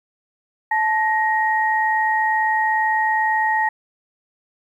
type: tone pair together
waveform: sine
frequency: 871.1 / 1877 Hz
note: A5 / A#6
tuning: -18 / +11 cents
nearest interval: octave + minor second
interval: 1329 cents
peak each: -18 / -20 dBFS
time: 0.71-3.69 s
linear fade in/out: 5 ms
effects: 9-bit